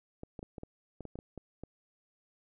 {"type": "clicks", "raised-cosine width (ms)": 2, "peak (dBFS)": -29, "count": 11, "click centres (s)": [0.234, 0.392, 0.429, 0.582, 0.634, 1.007, 1.053, 1.156, 1.189, 1.377, 1.636], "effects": []}